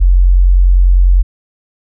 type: tone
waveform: sine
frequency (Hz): 45.05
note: F#1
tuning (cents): -45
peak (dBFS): -4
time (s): 0-1.23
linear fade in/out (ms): 20
effects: none